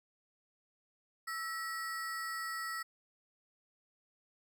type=ring-modulated tone; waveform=square; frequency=1620 Hz; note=G#6; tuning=43 cents flat; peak=-35 dBFS; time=1.27-2.83 s; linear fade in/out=10 ms; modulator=302 Hz; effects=none